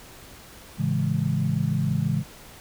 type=chord; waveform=sine; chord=A major seventh; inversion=none; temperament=equal; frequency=110 / 138.59 / 164.81 / 207.7 Hz; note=A2 / C#3 / E3 / G#3; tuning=0 / 0 / 0 / 0 cents; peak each=-29 / -25 / -26 / -29 dBFS; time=0.77-2.24 s; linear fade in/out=50 ms; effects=pink hiss -46 dBFS RMS until 2.6 s